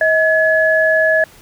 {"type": "tone pair together", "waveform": "sine", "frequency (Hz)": [636.1, 1700], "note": ["D#5", "G#6"], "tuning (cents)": [38, 40], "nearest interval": "octave + perfect fourth", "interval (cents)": 1702, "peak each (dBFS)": -13, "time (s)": [0.01, 1.24], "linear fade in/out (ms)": 2, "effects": ["pink hiss -44 dBFS RMS until 1.41 s"]}